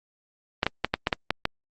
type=clicks; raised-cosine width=0.3 ms; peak=-6 dBFS; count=8; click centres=0.631 / 0.666 / 0.846 / 0.94 / 1.071 / 1.128 / 1.306 / 1.454 s; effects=Opus 32 kbps